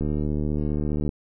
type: click train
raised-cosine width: 3 ms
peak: -14 dBFS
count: 82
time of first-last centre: 0.01-1.091 s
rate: 74.9 Hz
effects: none